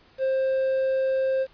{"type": "tone with quantisation", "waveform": "triangle", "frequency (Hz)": 529, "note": "C5", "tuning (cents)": 19, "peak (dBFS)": -19, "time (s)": [0.18, 1.47], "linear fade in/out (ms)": 50, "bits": 8, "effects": ["pink hiss -57 dBFS RMS until 1.53 s", "resampled to 11025 Hz"]}